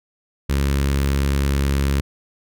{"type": "tone with notch filter", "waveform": "sawtooth", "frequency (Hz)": 69.3, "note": "C#2", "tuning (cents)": 0, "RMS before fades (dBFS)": -19, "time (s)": [0.49, 2.01], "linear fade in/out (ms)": 10, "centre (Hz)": 730, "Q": 1.2, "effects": []}